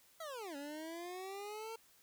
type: linear two-way sweep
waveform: 25% pulse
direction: down then up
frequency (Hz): 670 to 277.2 to 457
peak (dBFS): -40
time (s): 0.2-1.76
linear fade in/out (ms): 5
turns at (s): 0.56
effects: white hiss -67 dBFS RMS until 2.02 s